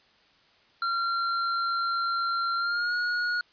square tone with pitch glide, 1374 to 1445.6 Hz, F6 to F#6, -29 to -41 cents, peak -26 dBFS, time 0.82-3.41 s, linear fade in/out 2 ms, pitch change +88 cents, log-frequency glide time 2.57-2.94 s, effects white hiss -61 dBFS RMS until 3.52 s + resampled to 11025 Hz

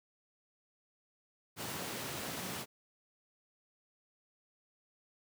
pink high-pass noise, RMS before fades -41 dBFS, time 1.56-2.66 s, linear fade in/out 50 ms, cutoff 110 Hz, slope 24 dB/octave, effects none

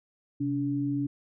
sine tone pair together, 131.8 / 285.6 Hz, C3 / D4, +13 / -48 cents, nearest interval octave + minor second, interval 1339 cents, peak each -32 / -27 dBFS, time 0.4-1.07 s, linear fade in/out 10 ms, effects none

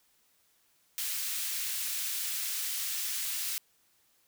white high-pass noise, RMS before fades -34 dBFS, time 0.98-3.58 s, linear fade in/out 0 ms, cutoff 2100 Hz, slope 12 dB/octave, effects white hiss -69 dBFS RMS until 4.27 s

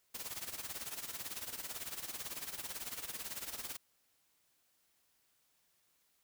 white noise with tremolo, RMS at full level -41 dBFS, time 0.14-3.77 s, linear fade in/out 10 ms, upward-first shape sine, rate 18 Hz, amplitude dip 75%, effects white hiss -75 dBFS RMS until 6.23 s

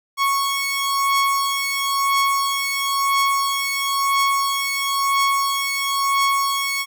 sawtooth beating tone pair, 1104 / 1104.99 Hz, C#6 / C#6, -7 / -6 cents, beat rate 0.99 Hz, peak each -19 / -16 dBFS, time 0.17-6.86 s, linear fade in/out 50 ms, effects none

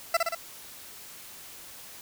20% pulse tone with echo, 670 Hz, E5, 28 cents sharp, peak -15 dBFS, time 0.14-0.17 s, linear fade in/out 5 ms, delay 60 ms, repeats 3, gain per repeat -3 dB, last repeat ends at 0.35 s, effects white hiss -46 dBFS RMS until 2.01 s

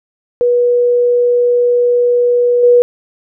sine tone with level steps, 485.6 Hz, B4, 29 cents flat, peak -8 / -4 dBFS, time 0.41-2.82 s, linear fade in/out 0 ms, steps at 2.63 s, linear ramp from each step 5 ms, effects none

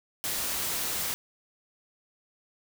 white noise, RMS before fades -31 dBFS, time 0.24-1.14 s, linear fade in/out 0 ms, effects none

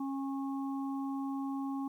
harmonic tone, 273 Hz, C#4, 26 cents flat, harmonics 1 / 3 / 4, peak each -34 / -44 / -46 dBFS, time 0-1.88 s, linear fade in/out 5 ms, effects 11-bit

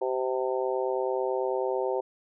harmonic tone, 129.1 Hz, C3, 23 cents flat, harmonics 3 / 4 / 5 / 6 / 7, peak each -29 / -30 / -35 / -37 / -35 dBFS, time 0.01-2.01 s, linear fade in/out 10 ms, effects none

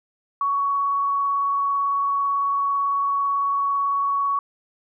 sine tone with vibrato, 1119 Hz, C#6, 16 cents sharp, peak -19 dBFS, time 0.41-4.39 s, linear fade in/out 2 ms, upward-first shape sine, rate 18 Hz, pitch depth 8 cents each way, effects none

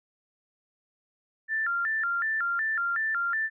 sine tone with vibrato, 1568 Hz, G6, in tune, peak -25 dBFS, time 1.48-3.5 s, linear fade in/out 50 ms, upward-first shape square, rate 2.7 Hz, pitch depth 210 cents each way, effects none

